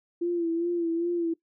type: tone with vibrato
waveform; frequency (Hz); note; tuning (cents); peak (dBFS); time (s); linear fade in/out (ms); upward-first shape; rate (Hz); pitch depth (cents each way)
sine; 339.5; F4; -49; -24; 0.21-1.34; 10; sine; 2.5; 48
effects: noise-tail reverb RT60 0.1 s tail -19 dB re dry